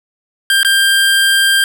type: tone with dropouts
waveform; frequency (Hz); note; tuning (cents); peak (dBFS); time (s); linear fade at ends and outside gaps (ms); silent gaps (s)
25% pulse; 1589; G6; +23; -5; 0.5-1.64; 1; 0.631-0.648
effects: none